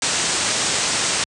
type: low-pass noise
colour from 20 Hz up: white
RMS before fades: -21 dBFS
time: 0.02-1.24 s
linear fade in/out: 2 ms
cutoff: 8900 Hz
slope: 96 dB/octave
effects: high-pass 80 Hz 12 dB/octave